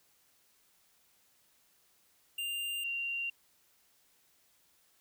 square / sine tone pair in turn, 2794 / 2768 Hz, F7 / F7, 0 / -16 cents, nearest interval unison, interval 16 cents, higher first, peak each -35 / -33 dBFS, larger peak second, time 2.38-2.84 / 2.84-3.3 s, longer neither, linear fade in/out 5 ms, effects white hiss -69 dBFS RMS until 5 s

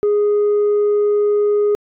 sine tone, 414.3 Hz, G#4, 4 cents flat, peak -10 dBFS, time 0.03-1.75 s, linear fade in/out 0 ms, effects tanh soft clip ceiling -11 dBFS

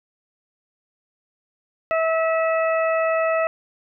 harmonic tone, 649 Hz, E5, 27 cents flat, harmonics 1 / 2 / 3 / 4, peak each -19 / -25 / -29 / -31 dBFS, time 1.91-3.47 s, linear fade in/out 0 ms, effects none

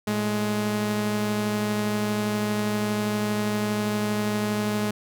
sawtooth tone pair together, 111.14 / 209.8 Hz, A2 / G#3, +18 / +18 cents, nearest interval major seventh, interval 1100 cents, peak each -28 / -20 dBFS, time 0.07-4.91 s, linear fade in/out 5 ms, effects none

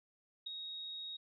sine tone with ADSR envelope, 3766 Hz, A#7, 17 cents sharp, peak -36 dBFS, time 0.46-1.17 s, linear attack 10 ms, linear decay 6 ms, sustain -6 dB, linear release 11 ms, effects none

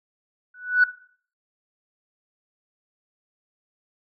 sine tone with exponential growth, 1482 Hz, F#6, 2 cents sharp, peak -9 dBFS, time 0.54-0.84 s, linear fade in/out 5 ms, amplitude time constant 65 ms, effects noise-tail reverb RT60 0.5 s tail -17 dB re dry + tanh soft clip ceiling -7 dBFS

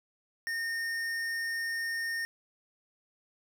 sine tone with tanh clipping, 1832 Hz, A#6, 31 cents flat, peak -33 dBFS, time 0.47-2.25 s, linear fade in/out 0 ms, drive 15 dB, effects none

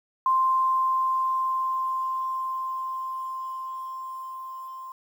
sine tone with level ramp, 1046.5 Hz, C6, in tune, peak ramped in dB -18 to -36 dBFS, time 0.26-4.92 s, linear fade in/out 2 ms, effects 9-bit

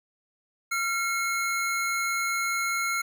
square tone pair together, 1372.4 / 2171 Hz, F6 / C#7, -31 / -37 cents, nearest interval minor sixth, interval 794 cents, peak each -29 / -29 dBFS, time 0.71-3.02 s, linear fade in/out 10 ms, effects none

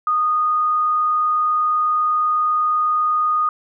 sine tone, 1234 Hz, D#6, 15 cents flat, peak -15 dBFS, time 0.07-3.49 s, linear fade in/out 2 ms, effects none

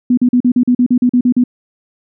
sine tone bursts, 246.9 Hz, B3, in tune, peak -7 dBFS, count 12, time 0.1-1.439 s, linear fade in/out 5 ms, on 74 ms, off 41 ms, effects none

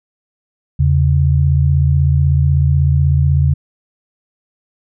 sine tone pair together, 82.41 / 138.59 Hz, E2 / C#3, 0 / 0 cents, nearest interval major sixth, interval 900 cents, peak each -12 dBFS, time 0.79-3.54 s, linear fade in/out 10 ms, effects none

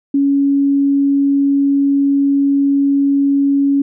sine tone, 279.2 Hz, C#4, 13 cents sharp, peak -10 dBFS, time 0.14-3.82 s, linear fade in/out 5 ms, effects none

